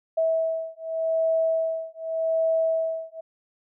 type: beating tone pair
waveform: sine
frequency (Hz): 649 / 649.85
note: E5 / E5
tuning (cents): -27 / -25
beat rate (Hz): 0.85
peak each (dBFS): -25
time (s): 0.17-3.21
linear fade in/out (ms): 10
effects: none